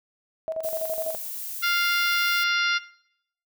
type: tone with tremolo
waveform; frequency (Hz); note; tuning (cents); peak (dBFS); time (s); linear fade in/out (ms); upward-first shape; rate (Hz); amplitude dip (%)
sine; 642; E5; -46; -25; 0.48-1.15; 0; square; 12; 65
type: noise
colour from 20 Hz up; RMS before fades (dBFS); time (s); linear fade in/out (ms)
violet; -34; 0.63-2.44; 10
type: harmonic tone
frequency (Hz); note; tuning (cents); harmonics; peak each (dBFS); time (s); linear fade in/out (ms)
698.5; F5; 0; 2 / 3 / 4 / 5 / 6 / 7 / 8; -24 / -28 / -30 / -32 / -34 / -35 / -36; 1.62-2.79; 20
effects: noise-tail reverb RT60 0.7 s tail -18 dB re dry